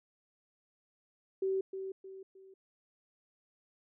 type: tone with echo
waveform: sine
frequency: 383.4 Hz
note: G4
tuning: 38 cents flat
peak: -29 dBFS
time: 1.42-1.61 s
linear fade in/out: 5 ms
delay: 310 ms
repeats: 3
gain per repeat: -8 dB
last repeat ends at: 2.54 s
effects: none